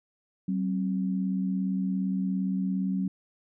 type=tone pair together; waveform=sine; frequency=189.1 / 266.5 Hz; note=F#3 / C4; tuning=+38 / +32 cents; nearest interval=tritone; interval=594 cents; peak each=-26 / -33 dBFS; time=0.48-3.08 s; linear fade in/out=5 ms; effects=none